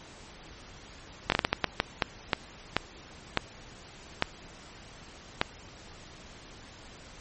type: slowing click train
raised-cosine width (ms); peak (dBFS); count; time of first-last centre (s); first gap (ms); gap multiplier
0.3; -6; 14; 1.3-5.415; 21; 1.4
effects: pink hiss -49 dBFS RMS until 7.2 s + MP3 32 kbps